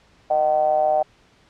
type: ring-modulated tone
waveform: triangle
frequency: 73.42 Hz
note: D2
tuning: in tune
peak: -11 dBFS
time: 0.3-1.03 s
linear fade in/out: 10 ms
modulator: 688 Hz
effects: pink hiss -56 dBFS RMS until 1.49 s + low-pass 5000 Hz 12 dB/octave